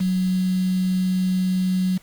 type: tone with quantisation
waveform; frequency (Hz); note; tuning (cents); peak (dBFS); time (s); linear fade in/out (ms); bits
sine; 185; F#3; 0; -18; 0-1.98; 10; 6
effects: pink hiss -53 dBFS RMS until 2.02 s + Opus 48 kbps